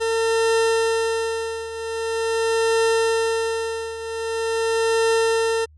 40% pulse tone with tremolo, 452.7 Hz, A4, 49 cents sharp, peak -15 dBFS, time 0-5.66 s, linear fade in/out 20 ms, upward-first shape triangle, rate 0.44 Hz, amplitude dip 80%, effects added 76 Hz sine -47 dBFS peak until 5.77 s + resampled to 24000 Hz

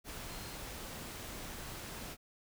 sine tone in noise, 4186 Hz, C8, in tune, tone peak -56 dBFS, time 0.26-0.59 s, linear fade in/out 50 ms, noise pink, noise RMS -45 dBFS, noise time 0.04-2.17 s, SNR -14 dB, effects none

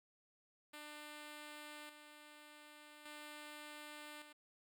5% pulse tone with tremolo, 298.8 Hz, D4, 30 cents sharp, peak -39 dBFS, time 0.73-4.33 s, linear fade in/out 10 ms, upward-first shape square, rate 0.43 Hz, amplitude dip 55%, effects none

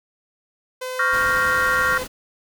sawtooth tone, 510 Hz, C5, 44 cents flat, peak -23 dBFS, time 0.81-2.04 s, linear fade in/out 10 ms
sine chord, G half-diminished seventh, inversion second, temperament equal, 1108.7 / 1396.9 / 1568 / 1864.7 Hz, Db6 / F6 / G6 / Bb6, 0 / 0 / 0 / 0 cents, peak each -24 / -20 / -25 / -23 dBFS, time 0.99-1.98 s, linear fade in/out 5 ms
pink noise, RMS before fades -33 dBFS, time 1.12-2.08 s, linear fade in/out 20 ms
effects none

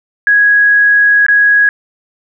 sine tone with dropouts, 1661.2 Hz, G#6, in tune, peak -5 dBFS, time 0.27-1.69 s, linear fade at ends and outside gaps 1 ms, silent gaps 1.265-1.284 s, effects none

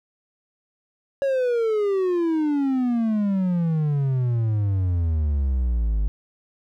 triangle exponential sweep, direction down, 558 to 49.86 Hz, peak -17 dBFS, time 1.22-6.08 s, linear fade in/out 0 ms, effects none

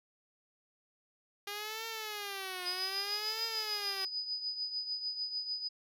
5% pulse tone with vibrato, 403.6 Hz, G#4, 49 cents flat, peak -27 dBFS, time 1.47-4.05 s, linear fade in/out 5 ms, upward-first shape triangle, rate 0.63 Hz, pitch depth 210 cents each way
sine tone with tremolo, 4978 Hz, D#8, in tune, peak -32 dBFS, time 2.65-5.69 s, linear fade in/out 20 ms, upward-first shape triangle, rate 6.7 Hz, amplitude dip 70%
effects none

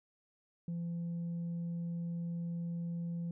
sine tone with tanh clipping, 170.3 Hz, F3, 43 cents flat, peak -36 dBFS, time 0.68-3.31 s, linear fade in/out 2 ms, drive 1 dB, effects none

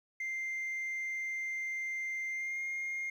sine tone with pitch glide, 2093 to 2126 Hz, C7 to C7, 0 to +27 cents, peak -32 dBFS, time 0.2-3.1 s, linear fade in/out 5 ms, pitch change +27 cents, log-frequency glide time 2.29-2.61 s, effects tanh soft clip ceiling -33 dBFS + 11-bit

